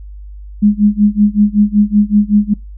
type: tone with tremolo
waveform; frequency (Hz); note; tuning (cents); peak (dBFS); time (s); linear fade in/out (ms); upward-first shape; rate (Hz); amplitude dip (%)
sine; 207.7; G#3; 0; -4; 0.62-2.54; 10; sine; 5.3; 95
effects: noise-tail reverb RT60 0.2 s tail -26 dB re dry + added 50 Hz sine -28 dBFS peak until 2.77 s